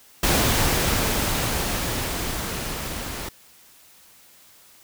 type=noise with level ramp; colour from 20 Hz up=pink; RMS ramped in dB=-19 to -32 dBFS; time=0.23-3.29 s; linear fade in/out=5 ms; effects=white hiss -52 dBFS RMS until 4.83 s